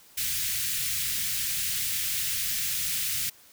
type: band-stop noise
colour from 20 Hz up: white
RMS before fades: -29 dBFS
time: 0.17-3.3 s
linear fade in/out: 10 ms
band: 170 to 1800 Hz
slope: 24 dB/octave
effects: white hiss -55 dBFS RMS until 3.52 s